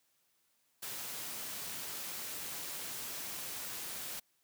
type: noise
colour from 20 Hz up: white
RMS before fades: -42 dBFS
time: 0.82-4.2 s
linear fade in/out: 10 ms
effects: white hiss -75 dBFS RMS until 4.43 s + high-pass 80 Hz 12 dB/octave